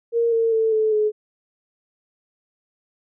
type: tone with pitch steps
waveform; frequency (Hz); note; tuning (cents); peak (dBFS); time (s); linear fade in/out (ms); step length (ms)
sine; 465.8 / 455.4 / 445.3 / 435.4 / 425.7; A#4 / A#4 / A4 / A4 / G#4; -1 / -40 / +21 / -18 / +43; -16; 0.12-1.12; 50; 200
effects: none